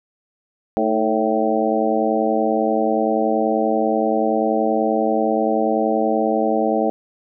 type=harmonic tone with a mistuned harmonic; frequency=110.4 Hz; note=A2; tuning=6 cents sharp; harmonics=2 / 3 / 4 / 5 / 6 / 7; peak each=-23 / -23 / -23 / -23 / -23 / -23 dBFS; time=0.77-6.9 s; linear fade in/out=0 ms; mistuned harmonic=3; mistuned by=-67 cents; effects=none